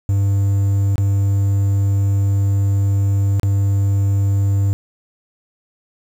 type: tone with dropouts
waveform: triangle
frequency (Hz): 99.1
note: G2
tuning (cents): +19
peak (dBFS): -11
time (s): 0.09-4.73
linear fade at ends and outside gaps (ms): 0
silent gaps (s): 0.957-0.981 / 3.397-3.432
effects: 7-bit